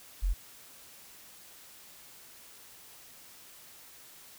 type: tone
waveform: sine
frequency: 44.24 Hz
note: F1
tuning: 23 cents sharp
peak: -25 dBFS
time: 0.22-0.34 s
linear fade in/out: 20 ms
effects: white hiss -53 dBFS RMS until 4.38 s